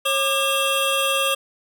square tone cluster, 544 / 1193 / 2702 / 3262 Hz, C#5 / D6 / E7 / G#7, -33 / +27 / +42 / -32 cents, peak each -25 dBFS, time 0.05-1.35 s, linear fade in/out 10 ms, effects none

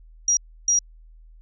sine tone bursts at uneven times, 5730 Hz, F8, 44 cents sharp, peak -16 dBFS, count 2, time 0.28-0.37 / 0.68-0.79 s, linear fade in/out 2 ms, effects added 40 Hz sine -45 dBFS peak until 1.41 s

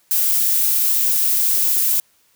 violet noise, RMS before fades -17 dBFS, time 0.11-2 s, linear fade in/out 0 ms, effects white hiss -59 dBFS RMS until 2.35 s

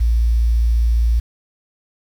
sine tone with quantisation, 57.4 Hz, A#1, 26 cents flat, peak -12 dBFS, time 0-1.2 s, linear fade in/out 10 ms, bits 7, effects none

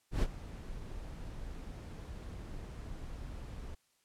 brown noise with ADSR envelope, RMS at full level -28 dBFS, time 0.11-3.75 s, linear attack 110 ms, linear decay 47 ms, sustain -16 dB, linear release 9 ms, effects white hiss -74 dBFS RMS until 4.04 s + low-pass 11000 Hz 12 dB/octave

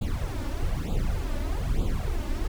brown noise with flanger, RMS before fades -27 dBFS, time 0.01-2.48 s, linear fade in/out 10 ms, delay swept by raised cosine 0.26 to 3.46 ms, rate 1.1 Hz, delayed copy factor +0.85, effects none

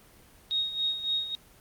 sine tone with tremolo, 3746 Hz, A#7, 8 cents sharp, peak -24 dBFS, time 0.51-1.35 s, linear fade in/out 0 ms, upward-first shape sine, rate 3.6 Hz, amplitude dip 70%, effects pink hiss -56 dBFS RMS until 1.6 s + Opus 24 kbps

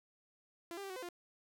sawtooth tone with pitch steps, 340.3 / 398.3 / 390.8 / 371.9 / 511 / 350.8 Hz, F4 / G4 / G4 / F#4 / C5 / F4, -45 / +28 / -5 / +9 / -41 / +8 cents, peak -39 dBFS, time 0.71-1.088 s, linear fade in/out 0 ms, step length 63 ms, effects none

